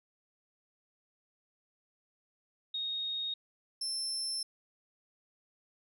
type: tone pair in turn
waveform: sine / 35% pulse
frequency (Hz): 3729 / 5328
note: A#7 / E8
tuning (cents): 0 / +18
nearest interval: tritone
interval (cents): 618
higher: second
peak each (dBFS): -33 / -31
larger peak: second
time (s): 2.74-3.34 / 3.81-4.43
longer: second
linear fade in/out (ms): 5
effects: none